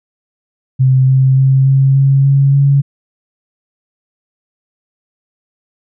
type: tone with pitch steps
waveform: sine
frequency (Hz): 130.81 / 132.25 / 133.71 / 135.19 / 136.68 / 138.19 / 139.71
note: C3 / C3 / C3 / C#3 / C#3 / C#3 / C#3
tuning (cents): 0 / +19 / +38 / -43 / -24 / -5 / +14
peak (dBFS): -6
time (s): 0.79-2.82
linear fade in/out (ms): 20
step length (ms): 290
effects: none